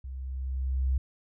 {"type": "tone with level ramp", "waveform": "sine", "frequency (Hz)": 65.4, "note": "C2", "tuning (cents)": 0, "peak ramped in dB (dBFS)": [-36, -22], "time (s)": [0.04, 0.98], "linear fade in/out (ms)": 5, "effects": []}